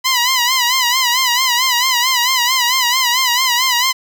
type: tone with vibrato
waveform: 10% pulse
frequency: 1002 Hz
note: B5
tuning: 25 cents sharp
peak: -4 dBFS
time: 0.04-3.93 s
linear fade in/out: 20 ms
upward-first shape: sine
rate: 4.5 Hz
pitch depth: 96 cents each way
effects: none